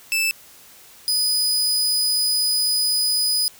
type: tone pair in turn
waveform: sawtooth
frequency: 2637 / 4978 Hz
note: E7 / D#8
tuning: 0 / 0 cents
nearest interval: major seventh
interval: 1100 cents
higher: second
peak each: -15 dBFS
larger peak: neither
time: 0.12-0.31 / 1.08-3.48 s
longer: second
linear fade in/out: 0 ms
effects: white hiss -47 dBFS RMS until 3.59 s